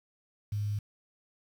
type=tone with quantisation; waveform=sine; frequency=103.83 Hz; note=G#2; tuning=in tune; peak=-29 dBFS; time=0.52-0.79 s; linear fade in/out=5 ms; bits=9; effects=none